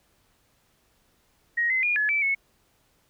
sine tone with pitch steps, 1883 / 2052 / 2430 / 1705 / 2318 / 2198 Hz, A#6 / C7 / D#7 / G#6 / D7 / C#7, +17 / -34 / -42 / +45 / -23 / -15 cents, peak -21 dBFS, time 1.57-2.35 s, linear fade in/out 10 ms, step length 130 ms, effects pink hiss -66 dBFS RMS until 3.09 s

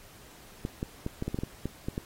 clicks, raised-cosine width 3 ms, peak -18 dBFS, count 11, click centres 0.651 / 0.829 / 1.064 / 1.224 / 1.28 / 1.345 / 1.388 / 1.435 / 1.656 / 1.885 / 1.979 s, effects pink hiss -53 dBFS RMS until 2.05 s + AAC 48 kbps

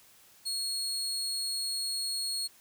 30% pulse tone, 4310 Hz, C#8, 49 cents flat, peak -28 dBFS, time 0.45-2.48 s, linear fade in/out 20 ms, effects white hiss -59 dBFS RMS until 2.6 s

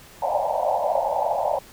pink band-pass noise, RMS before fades -23 dBFS, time 0.22-1.59 s, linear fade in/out 5 ms, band 540 to 930 Hz, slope 96 dB/octave, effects pink hiss -47 dBFS RMS until 1.72 s

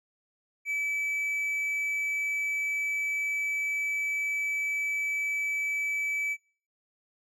triangle tone, 2301 Hz, D7, 36 cents flat, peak -26 dBFS, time 0.65-6.37 s, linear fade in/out 50 ms, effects noise-tail reverb RT60 0.5 s tail -26 dB re dry

